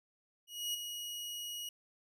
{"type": "tone with ADSR envelope", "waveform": "sawtooth", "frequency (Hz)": 2900, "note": "F#7", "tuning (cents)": -35, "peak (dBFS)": -30, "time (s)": [0.47, 1.69], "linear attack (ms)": 270, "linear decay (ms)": 12, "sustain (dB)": -7, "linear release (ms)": 3, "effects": []}